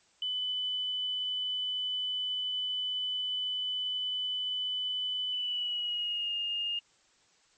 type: tone with pitch glide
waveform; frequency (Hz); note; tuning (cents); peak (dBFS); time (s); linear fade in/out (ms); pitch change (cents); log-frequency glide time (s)
sine; 3000 to 2832; F#7 to F7; +23 to +23; -30; 0.22-6.79; 2; -100; 5.3-6.34
effects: white hiss -66 dBFS RMS until 7.57 s + MP3 32 kbps